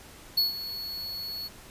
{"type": "tone with ADSR envelope", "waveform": "square", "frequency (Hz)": 4385, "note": "C#8", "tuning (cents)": -20, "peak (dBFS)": -20, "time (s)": [0.37, 1.49], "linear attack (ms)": 9, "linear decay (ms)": 140, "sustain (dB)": -14, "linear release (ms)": 29, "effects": ["pink hiss -49 dBFS RMS until 1.7 s", "resampled to 32000 Hz"]}